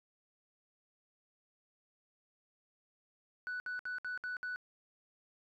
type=tone bursts; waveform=sine; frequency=1485 Hz; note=F#6; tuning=6 cents sharp; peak=-35 dBFS; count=6; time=3.47-4.56 s; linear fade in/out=0 ms; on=130 ms; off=62 ms; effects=tanh soft clip ceiling -35 dBFS